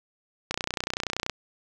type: click train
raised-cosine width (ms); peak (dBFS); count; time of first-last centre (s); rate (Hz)
0.2; -10; 25; 0.51-1.297; 30.5
effects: none